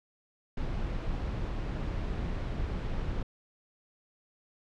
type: noise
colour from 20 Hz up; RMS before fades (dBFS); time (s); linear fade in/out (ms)
brown; -33; 0.57-3.23; 5
effects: low-pass 4000 Hz 12 dB/octave